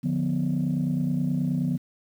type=chord; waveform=sine; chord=B diminished; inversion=first; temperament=just; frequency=148.16 / 177.8 / 246.9 Hz; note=D3 / F3 / B3; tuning=+16 / +31 / 0 cents; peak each=-26 dBFS; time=0.03-1.78 s; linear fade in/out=20 ms; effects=tanh soft clip ceiling -17 dBFS + 9-bit